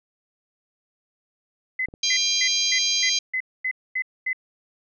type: tone bursts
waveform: sine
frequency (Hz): 2032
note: B6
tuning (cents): +49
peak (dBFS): -22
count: 9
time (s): 1.79-4.331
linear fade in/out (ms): 5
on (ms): 69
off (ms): 240
type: clicks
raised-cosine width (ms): 2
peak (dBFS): -28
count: 2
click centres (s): 1.886 / 1.939
type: harmonic tone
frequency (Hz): 800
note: G5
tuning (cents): +35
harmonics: 3 / 4 / 5 / 6 / 7 / 8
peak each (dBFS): -30 / -27 / -26 / -25 / -33 / -26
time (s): 2.03-3.19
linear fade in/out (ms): 5
effects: none